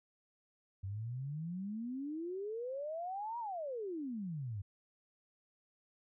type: exponential two-way sweep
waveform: sine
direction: up then down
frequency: 93.5 to 968 to 93.5 Hz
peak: -38 dBFS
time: 0.83-4.62 s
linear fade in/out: 10 ms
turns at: 3.39 s
effects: none